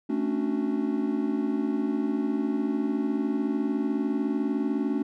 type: chord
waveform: triangle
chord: D major seventh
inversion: second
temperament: equal with one note detuned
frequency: 220 / 273.8 / 293.7 / 370 Hz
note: A3 / C#4 / D4 / F#4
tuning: 0 / -21 / 0 / 0 cents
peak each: -28 / -27 / -27 / -32 dBFS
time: 0.09-5.03 s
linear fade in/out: 10 ms
effects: none